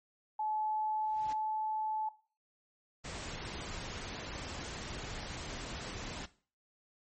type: tone with pitch glide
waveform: sine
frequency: 860 to 866.5 Hz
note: A5 to A5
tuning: -40 to -27 cents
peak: -32 dBFS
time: 0.39-2.09 s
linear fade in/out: 5 ms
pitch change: +13 cents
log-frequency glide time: 0.52-1.59 s
type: noise with exponential growth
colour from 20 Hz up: pink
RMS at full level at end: -46 dBFS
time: 0.93-1.33 s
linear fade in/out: 5 ms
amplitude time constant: 86 ms
type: noise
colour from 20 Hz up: pink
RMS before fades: -42 dBFS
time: 3.04-6.26 s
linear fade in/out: 10 ms
effects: noise-tail reverb RT60 0.4 s tail -17 dB re dry + MP3 32 kbps